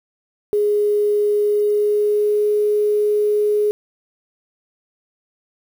sine tone with pitch glide, 415.3 to 418.4 Hz, G#4 to G#4, 0 to +13 cents, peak -14 dBFS, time 0.53-3.71 s, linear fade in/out 0 ms, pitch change +13 cents, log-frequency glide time 1.39-2.48 s, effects 7-bit

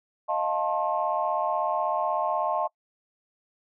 sine chord, F dominant seventh, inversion third, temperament equal with one note detuned, 622.3 / 698.5 / 880 / 1068.5 Hz, Eb5 / F5 / A5 / C6, 0 / 0 / 0 / +36 cents, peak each -29 dBFS, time 0.28-2.68 s, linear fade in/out 20 ms, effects noise-tail reverb RT60 0.1 s tail -24 dB re dry + tanh soft clip ceiling -13 dBFS

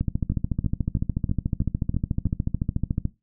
two click trains, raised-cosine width 5 ms, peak -14 / -11 dBFS, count 7 / 43, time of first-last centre 0.32-2.268 / 0.01-3.053 s, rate 3.08 / 13.8 Hz, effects noise-tail reverb RT60 0.2 s tail -17 dB re dry

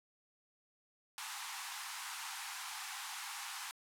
pink high-pass noise, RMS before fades -44 dBFS, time 1.18-3.71 s, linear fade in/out 0 ms, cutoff 780 Hz, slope 96 dB/octave, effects low-pass 12000 Hz 12 dB/octave

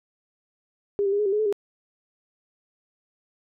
sine tone with pitch steps, 404.9 / 392.8 / 406.9 / 420.4 / 388.3 / 420.5 / 433.1 / 405.2 Hz, G#4 / G4 / G#4 / G#4 / G4 / G#4 / A4 / G#4, -44 / +4 / -35 / +21 / -16 / +22 / -27 / -43 cents, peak -20 dBFS, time 0.99-1.526 s, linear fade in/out 0 ms, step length 67 ms, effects none

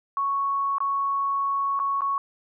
sine tone with dropouts, 1108.7 Hz, C#6, in tune, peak -22 dBFS, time 0.17-2.18 s, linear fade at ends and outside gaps 1 ms, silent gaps 0.783-0.804 / 1.792-1.799 / 2.008-2.018 s, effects none

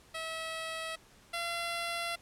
10% pulse tone pair in turn, 647 / 683.3 Hz, E5 / F5, -32 / -38 cents, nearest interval minor second, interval 94 cents, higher second, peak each -28 / -25 dBFS, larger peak second, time 0.14-0.96 / 1.33-2.16 s, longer second, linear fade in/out 10 ms, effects pink hiss -60 dBFS RMS until 2.21 s + low-pass 11000 Hz 12 dB/octave

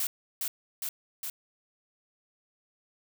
blue noise with echo, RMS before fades -30 dBFS, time 0-0.07 s, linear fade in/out 2 ms, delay 410 ms, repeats 3, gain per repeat -2 dB, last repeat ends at 1.3 s, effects none

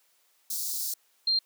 white high-pass noise, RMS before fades -32 dBFS, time 0.5-0.94 s, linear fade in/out 5 ms, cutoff 4200 Hz, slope 48 dB/octave
sine tone, 4186 Hz, C8, in tune, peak -22 dBFS, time 1.27-1.39 s, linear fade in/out 5 ms
effects white hiss -67 dBFS RMS until 1.45 s + high-pass 400 Hz 12 dB/octave

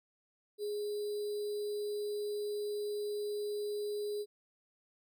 sine tone with sample-and-hold, 415.3 Hz, G#4, in tune, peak -34 dBFS, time 0.58-4.26 s, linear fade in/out 50 ms, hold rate 4410 Hz, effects none

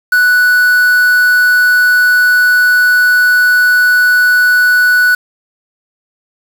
triangle tone with quantisation, 1480 Hz, F#6, in tune, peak -4 dBFS, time 0.12-5.15 s, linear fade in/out 5 ms, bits 4, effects none

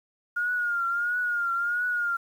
sine tone with vibrato, 1421 Hz, F6, 30 cents sharp, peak -24 dBFS, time 0.36-2.17 s, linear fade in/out 10 ms, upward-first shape triangle, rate 1.5 Hz, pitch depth 69 cents each way, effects 9-bit

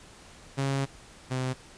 sawtooth tone pair in turn, 136.8 / 129.12 Hz, C#3 / C3, -23 / -23 cents, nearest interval minor second, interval 100 cents, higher first, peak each -22 / -24 dBFS, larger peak first, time 0.57-0.86 / 1.3-1.54 s, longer first, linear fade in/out 20 ms, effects pink hiss -51 dBFS RMS until 1.77 s + resampled to 22050 Hz

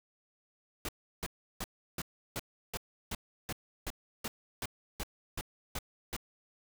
pink noise bursts, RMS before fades -37 dBFS, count 15, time 0.85-6.165 s, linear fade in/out 2 ms, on 37 ms, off 340 ms, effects none

